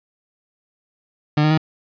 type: tone with pitch steps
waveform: 30% pulse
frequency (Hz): 150 / 153.51 / 157.09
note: D3 / D#3 / D#3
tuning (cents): +37 / -23 / +17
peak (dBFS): -11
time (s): 1.37-1.577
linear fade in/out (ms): 5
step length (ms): 69
effects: resampled to 11025 Hz + 8-bit